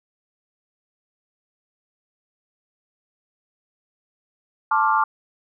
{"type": "chord", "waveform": "sine", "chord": "D minor seventh", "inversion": "second", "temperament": "equal with one note detuned", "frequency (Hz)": [880, 1066.6, 1174.7, 1396.9], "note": ["A5", "C6", "D6", "F6"], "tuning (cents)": [0, 33, 0, 0], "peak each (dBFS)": [-20, -24, -20, -24], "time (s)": [4.71, 5.04], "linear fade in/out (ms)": 5, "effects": []}